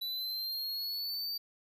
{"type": "exponential sweep", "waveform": "square", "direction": "up", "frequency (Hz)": [3951, 4640], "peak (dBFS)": -35, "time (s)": [0.01, 1.38], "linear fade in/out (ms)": 10, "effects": []}